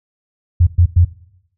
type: tone bursts at uneven times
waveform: sine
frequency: 87.31 Hz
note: F2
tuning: in tune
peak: -6 dBFS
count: 3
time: 0.6-0.67 / 0.78-0.86 / 0.96-1.05 s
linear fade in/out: 10 ms
effects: noise-tail reverb RT60 0.8 s tail -18 dB re dry